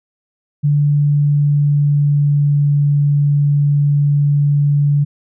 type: tone with pitch glide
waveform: sine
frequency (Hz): 145.9 to 144.39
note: D3 to D3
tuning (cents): -11 to -29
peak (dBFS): -10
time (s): 0.63-5.05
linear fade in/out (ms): 20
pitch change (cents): -18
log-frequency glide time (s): 0.74-2.78
effects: none